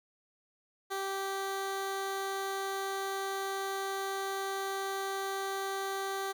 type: tone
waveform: 15% pulse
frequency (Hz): 389.6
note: G4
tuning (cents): -11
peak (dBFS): -27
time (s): 0.9-6.33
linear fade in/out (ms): 20
effects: none